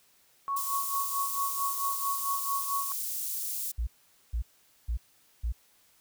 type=tone with tremolo; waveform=sine; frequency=1108.7 Hz; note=C#6; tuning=in tune; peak=-27 dBFS; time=0.48-2.92 s; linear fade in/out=0 ms; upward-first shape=sine; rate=4.5 Hz; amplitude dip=80%
type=high-pass noise; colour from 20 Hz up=white; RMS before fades=-34 dBFS; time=0.56-3.72 s; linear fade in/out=10 ms; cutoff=7400 Hz; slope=12 dB/octave
type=tone bursts; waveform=sine; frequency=58.27 Hz; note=A#1; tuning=in tune; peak=-27 dBFS; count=4; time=3.78-5.524 s; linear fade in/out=10 ms; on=91 ms; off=460 ms
effects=white hiss -64 dBFS RMS until 6 s